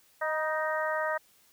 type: harmonic tone with a mistuned harmonic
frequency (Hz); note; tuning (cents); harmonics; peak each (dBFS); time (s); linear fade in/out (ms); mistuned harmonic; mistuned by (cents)
311.1; D#4; 0; 2 / 3 / 4 / 5 / 6; -31 / -35 / -35 / -36 / -35; 0.21-1.18; 10; 3; +28
effects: white hiss -63 dBFS RMS until 1.52 s